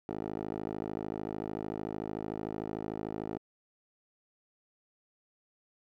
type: tone with band-pass filter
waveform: 10% pulse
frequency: 53.4 Hz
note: G#1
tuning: 49 cents sharp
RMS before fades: -38 dBFS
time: 0.09-3.38 s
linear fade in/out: 0 ms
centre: 460 Hz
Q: 1.9
effects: none